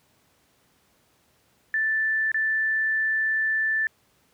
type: tone with dropouts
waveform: sine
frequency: 1762 Hz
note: A6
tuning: 2 cents sharp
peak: -21 dBFS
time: 1.74-3.87 s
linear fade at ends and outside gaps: 1 ms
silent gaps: 2.317-2.344 s
effects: pink hiss -64 dBFS RMS until 4.33 s + high-pass 80 Hz 12 dB/octave